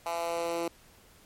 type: tone with high-pass filter sweep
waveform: 10% pulse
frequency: 169.1 Hz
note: E3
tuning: 44 cents sharp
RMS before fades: -32 dBFS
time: 0.06-0.68 s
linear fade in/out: 2 ms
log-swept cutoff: 780 to 350 Hz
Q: 2.4
effects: pink hiss -58 dBFS RMS until 1.25 s + MP3 64 kbps